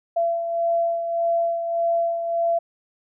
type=beating tone pair; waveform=sine; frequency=676 / 677.7 Hz; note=E5 / E5; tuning=+43 / +48 cents; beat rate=1.7 Hz; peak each=-20 / -29 dBFS; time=0.16-2.59 s; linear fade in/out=10 ms; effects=none